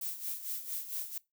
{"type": "noise with tremolo", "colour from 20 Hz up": "violet", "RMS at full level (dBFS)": -36, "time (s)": [0.01, 1.18], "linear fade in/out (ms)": 5, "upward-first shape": "sine", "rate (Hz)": 4.4, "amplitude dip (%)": 70, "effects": ["noise-tail reverb RT60 0.2 s tail -21 dB re dry"]}